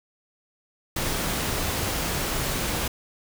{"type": "noise", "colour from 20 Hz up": "pink", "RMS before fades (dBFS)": -27, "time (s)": [0.96, 2.88], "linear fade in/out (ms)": 5, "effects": []}